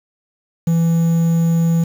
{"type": "tone with quantisation", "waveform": "triangle", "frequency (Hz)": 166.3, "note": "E3", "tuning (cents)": 16, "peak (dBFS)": -10, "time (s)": [0.67, 1.84], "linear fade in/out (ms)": 5, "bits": 6, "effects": []}